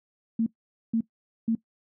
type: tone bursts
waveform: sine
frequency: 226.7 Hz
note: A#3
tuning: 48 cents flat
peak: -21 dBFS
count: 3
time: 0.39-1.552 s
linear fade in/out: 5 ms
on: 74 ms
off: 470 ms
effects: noise-tail reverb RT60 0.1 s tail -19 dB re dry